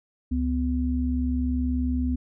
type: tone pair together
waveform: sine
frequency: 70.1 / 251 Hz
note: C#2 / B3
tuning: +20 / +28 cents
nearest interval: octave + minor seventh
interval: 2208 cents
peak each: -25 dBFS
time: 0.31-2.16 s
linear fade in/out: 10 ms
effects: none